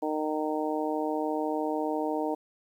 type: harmonic tone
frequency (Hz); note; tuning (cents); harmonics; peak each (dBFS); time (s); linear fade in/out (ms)
153.9; D#3; -19; 2 / 3 / 4 / 5 / 6; -31 / -33 / -34 / -35 / -36; 0.02-2.35; 10
effects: 10-bit